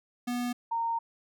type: tone pair in turn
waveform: square / sine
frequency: 244.1 / 921.6 Hz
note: B3 / A#5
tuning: -20 / -20 cents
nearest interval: octave + major seventh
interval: 2300 cents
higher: second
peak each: -30 / -27 dBFS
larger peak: second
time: 0.27-0.53 / 0.71-0.99 s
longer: second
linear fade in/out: 10 ms
effects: none